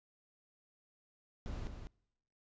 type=noise with echo; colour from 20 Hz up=brown; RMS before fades=-41 dBFS; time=1.46-1.67 s; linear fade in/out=0 ms; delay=200 ms; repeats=1; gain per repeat=-6 dB; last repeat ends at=1.87 s; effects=noise-tail reverb RT60 0.9 s tail -26 dB re dry + resampled to 16000 Hz